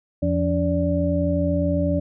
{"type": "tone cluster", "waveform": "sine", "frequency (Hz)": [84.8, 172.7, 284.9, 581], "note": ["E2", "F3", "C#4", "D5"], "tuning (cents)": [50, -19, 48, -19], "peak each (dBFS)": -24, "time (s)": [0.22, 2], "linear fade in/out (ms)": 10, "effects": []}